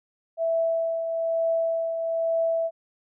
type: tone with tremolo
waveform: sine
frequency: 659.3 Hz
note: E5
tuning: in tune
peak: -20 dBFS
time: 0.37-2.71 s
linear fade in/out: 50 ms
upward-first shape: triangle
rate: 1.1 Hz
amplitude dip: 50%
effects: none